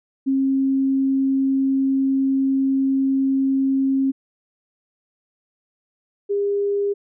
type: tone pair in turn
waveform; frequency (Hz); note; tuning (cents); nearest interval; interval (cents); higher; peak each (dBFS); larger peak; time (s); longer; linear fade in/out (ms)
sine; 269 / 403.8; C4 / G#4; +48 / -49; perfect fifth; 703; second; -16 / -18; first; 0.26-4.12 / 6.29-6.94; first; 20
effects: none